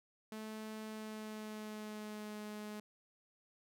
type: tone with pitch glide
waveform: sawtooth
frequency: 217.3 to 210.9 Hz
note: A3 to G#3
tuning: -21 to +27 cents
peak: -40 dBFS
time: 0.32-2.8 s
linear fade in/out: 2 ms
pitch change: -52 cents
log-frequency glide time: 0.88-2.41 s
effects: none